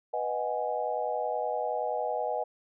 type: chord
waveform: sine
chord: G# minor seventh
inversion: first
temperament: equal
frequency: 493.9 / 622.3 / 740 / 830.6 Hz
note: B4 / D#5 / F#5 / G#5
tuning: 0 / 0 / 0 / 0 cents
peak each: -34 / -33 / -34 / -34 dBFS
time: 0.13-2.44 s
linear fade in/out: 10 ms
effects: none